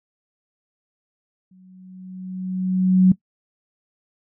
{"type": "tone with exponential growth", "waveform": "sine", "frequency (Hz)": 185.6, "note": "F#3", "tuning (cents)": 6, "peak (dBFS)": -8, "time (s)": [1.51, 3.12], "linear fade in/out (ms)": 5, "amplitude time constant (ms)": 350, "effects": ["noise-tail reverb RT60 0.1 s tail -19 dB re dry"]}